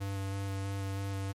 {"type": "tone with vibrato", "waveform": "square", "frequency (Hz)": 98, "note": "G2", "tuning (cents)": 0, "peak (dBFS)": -34, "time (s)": [0, 1.33], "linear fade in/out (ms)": 20, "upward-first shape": "square", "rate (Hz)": 3.1, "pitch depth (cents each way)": 10, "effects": ["MP3 64 kbps"]}